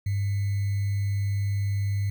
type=tone with sample-and-hold; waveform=sine; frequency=99.9 Hz; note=G2; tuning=33 cents sharp; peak=-23 dBFS; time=0.06-2.1 s; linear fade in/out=5 ms; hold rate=2100 Hz; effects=none